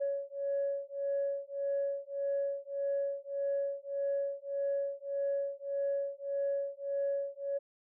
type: beating tone pair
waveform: sine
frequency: 558 / 559.7 Hz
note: C#5 / C#5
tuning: +11 / +17 cents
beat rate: 1.7 Hz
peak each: -34 / -34 dBFS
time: 0-7.59 s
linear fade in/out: 20 ms
effects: tanh soft clip ceiling -25 dBFS